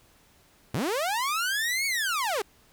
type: linear two-way sweep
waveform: sawtooth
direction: up then down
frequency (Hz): 93.5 to 2249 to 367.4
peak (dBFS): -22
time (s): 0.74-2.42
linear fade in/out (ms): 5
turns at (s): 1.86
effects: pink hiss -60 dBFS RMS until 2.72 s